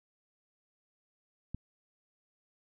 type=click; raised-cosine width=5 ms; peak=-25 dBFS; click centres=1.546 s; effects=none